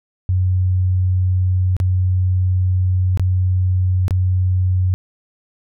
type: tone with dropouts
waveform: sine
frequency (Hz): 92.1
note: F#2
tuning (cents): -7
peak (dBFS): -13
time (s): 0.29-4.94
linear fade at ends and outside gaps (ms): 0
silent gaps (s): 1.766-1.801 / 3.174-3.196 / 4.081-4.108
effects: none